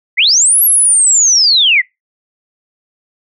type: linear two-way sweep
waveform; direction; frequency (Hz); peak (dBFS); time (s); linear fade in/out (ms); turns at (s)
sine; up then down; 1864.7 to 11600 to 1864.7; -6; 0.17-1.82; 20; 0.63
effects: noise-tail reverb RT60 0.2 s tail -25 dB re dry